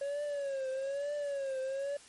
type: tone with vibrato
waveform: triangle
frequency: 554.4 Hz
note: C#5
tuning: in tune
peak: -31 dBFS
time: 0.01-1.97 s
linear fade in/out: 5 ms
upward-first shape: triangle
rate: 1.1 Hz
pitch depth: 110 cents each way
effects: white hiss -56 dBFS RMS until 2.08 s + MP3 48 kbps